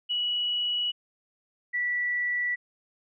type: tone pair in turn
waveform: sine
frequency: 2931 / 1956.2 Hz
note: F#7 / B6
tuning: -17 / -17 cents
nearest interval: perfect fifth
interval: 700 cents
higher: first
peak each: -25 dBFS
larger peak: neither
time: 0.09-0.92 / 1.73-2.56 s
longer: neither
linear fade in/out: 20 ms
effects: none